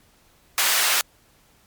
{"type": "high-pass noise", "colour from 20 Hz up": "pink", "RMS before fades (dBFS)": -20, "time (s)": [0.58, 1.01], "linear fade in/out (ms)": 0, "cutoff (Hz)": 1200, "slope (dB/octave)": 12, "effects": ["pink hiss -58 dBFS RMS until 1.66 s", "MP3 96 kbps"]}